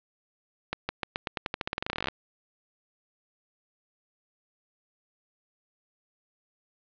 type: accelerating click train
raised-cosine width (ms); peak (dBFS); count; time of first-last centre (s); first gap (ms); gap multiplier
0.3; -13; 24; 0.73-2.085; 160; 0.89
effects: resampled to 11025 Hz + 8-bit